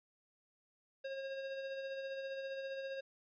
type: tone with tremolo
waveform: square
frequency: 540 Hz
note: C#5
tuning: 45 cents flat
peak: -40 dBFS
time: 1.04-3.01 s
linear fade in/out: 10 ms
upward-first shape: sine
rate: 15 Hz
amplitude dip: 35%
effects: resampled to 11025 Hz